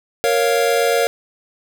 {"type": "chord", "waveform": "square", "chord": "Bb minor", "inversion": "none", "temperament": "equal", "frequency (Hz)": [466.2, 554.4, 698.5], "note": ["Bb4", "Db5", "F5"], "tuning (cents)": [0, 0, 0], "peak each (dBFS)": [-18, -20, -21], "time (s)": [0.24, 1.07], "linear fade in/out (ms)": 0, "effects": []}